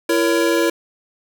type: chord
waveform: square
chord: A# diminished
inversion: second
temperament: just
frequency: 335.6 / 466.2 / 559.4 Hz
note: E4 / A#4 / C#5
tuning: +31 / 0 / +16 cents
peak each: -18 / -21 / -22 dBFS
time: 0.09-0.7 s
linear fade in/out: 5 ms
effects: none